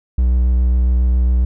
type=tone with vibrato; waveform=triangle; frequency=61.74 Hz; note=B1; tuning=in tune; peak=-9 dBFS; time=0.18-1.45 s; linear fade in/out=5 ms; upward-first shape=square; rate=7.3 Hz; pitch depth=13 cents each way; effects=none